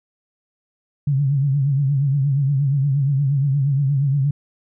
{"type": "tone with vibrato", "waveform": "sine", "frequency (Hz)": 139.1, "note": "C#3", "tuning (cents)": 6, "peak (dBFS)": -15, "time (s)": [1.07, 4.31], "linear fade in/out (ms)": 5, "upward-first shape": "triangle", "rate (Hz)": 8.5, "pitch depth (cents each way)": 110, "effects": []}